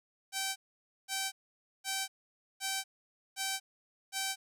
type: tone bursts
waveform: 5% pulse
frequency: 774 Hz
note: G5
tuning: 22 cents flat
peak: -21 dBFS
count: 6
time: 0.32-4.36 s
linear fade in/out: 50 ms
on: 240 ms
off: 520 ms
effects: none